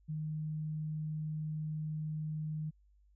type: tone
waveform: sine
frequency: 154.4 Hz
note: D#3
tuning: 13 cents flat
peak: -35 dBFS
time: 0.08-2.71 s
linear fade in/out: 20 ms
effects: added 50 Hz sine -63 dBFS peak until 3.15 s